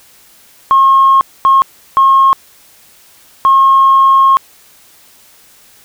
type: tone bursts at uneven times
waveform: sine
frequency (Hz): 1079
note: C#6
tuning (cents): -47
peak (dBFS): -3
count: 4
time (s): 0.71-1.21 / 1.45-1.62 / 1.97-2.33 / 3.45-4.37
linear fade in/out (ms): 0
effects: tanh soft clip ceiling 0 dBFS + white hiss -44 dBFS RMS until 5.84 s